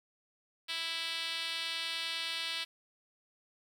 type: tone with band-pass filter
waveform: 5% pulse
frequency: 329.6 Hz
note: E4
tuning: in tune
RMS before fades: -37 dBFS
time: 0.68-2.65 s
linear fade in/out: 20 ms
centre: 3800 Hz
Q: 1.5
effects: 9-bit